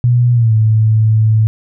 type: tone with pitch glide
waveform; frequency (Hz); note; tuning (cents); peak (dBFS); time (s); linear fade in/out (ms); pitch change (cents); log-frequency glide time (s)
sine; 121.6 to 109.59; B2 to A2; -26 to -6; -7; 0.04-1.47; 0; -180; 0.33-0.53
effects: none